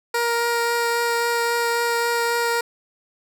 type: tone with vibrato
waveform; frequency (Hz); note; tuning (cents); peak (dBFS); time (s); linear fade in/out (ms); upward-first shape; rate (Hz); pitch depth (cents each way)
15% pulse; 470; A#4; +14; -13; 0.14-2.61; 5; triangle; 3.7; 10
effects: none